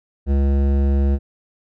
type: tone with hard clipping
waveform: sine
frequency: 69.3 Hz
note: C#2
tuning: in tune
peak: -16 dBFS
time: 0.26-1.19 s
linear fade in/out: 50 ms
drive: 14 dB
effects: none